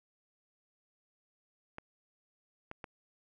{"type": "clicks", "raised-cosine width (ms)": 0.5, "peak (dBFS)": -27, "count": 3, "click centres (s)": [1.784, 2.714, 2.842], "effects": []}